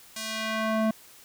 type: tone with band-pass filter sweep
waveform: square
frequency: 220 Hz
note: A3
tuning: in tune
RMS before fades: -28 dBFS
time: 0.16-0.91 s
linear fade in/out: 5 ms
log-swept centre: 7400 to 460 Hz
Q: 0.71
effects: white hiss -52 dBFS RMS until 1.24 s